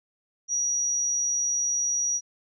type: tone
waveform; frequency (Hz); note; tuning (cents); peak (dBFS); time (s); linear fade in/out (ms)
sine; 5780; F#8; -41; -23; 0.48-2.21; 50
effects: none